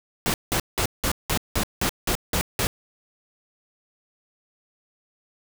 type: noise bursts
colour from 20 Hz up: pink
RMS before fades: -23 dBFS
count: 10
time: 0.26-2.67 s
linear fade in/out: 0 ms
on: 79 ms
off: 180 ms
effects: none